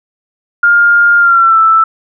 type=tone with pitch glide; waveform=sine; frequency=1409 to 1322.3 Hz; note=F6 to E6; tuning=+15 to +5 cents; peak=-4 dBFS; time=0.63-1.84 s; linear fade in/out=5 ms; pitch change=-110 cents; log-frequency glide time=1.18-1.59 s; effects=none